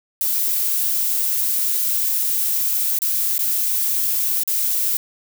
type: noise with dropouts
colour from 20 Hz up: violet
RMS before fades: -20 dBFS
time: 0.21-4.97 s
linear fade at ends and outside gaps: 1 ms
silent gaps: 2.988-3.019 / 3.381-3.391 / 4.435-4.476 s
effects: none